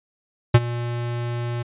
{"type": "tone with ADSR envelope", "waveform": "square", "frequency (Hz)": 119.5, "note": "A#2", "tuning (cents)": 43, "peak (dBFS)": -7, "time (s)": [0.54, 1.63], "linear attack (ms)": 8, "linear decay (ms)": 41, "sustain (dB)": -18, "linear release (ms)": 12, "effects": ["resampled to 8000 Hz"]}